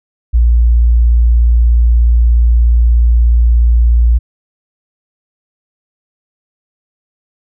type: tone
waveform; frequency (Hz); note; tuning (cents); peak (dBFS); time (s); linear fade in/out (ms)
sine; 58.4; A#1; +4; -5; 0.33-4.19; 20
effects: none